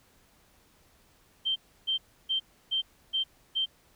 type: tone bursts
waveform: sine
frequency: 3136 Hz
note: G7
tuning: in tune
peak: -25 dBFS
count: 6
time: 1.45-3.66 s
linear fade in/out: 20 ms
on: 110 ms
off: 310 ms
effects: pink hiss -63 dBFS RMS until 3.95 s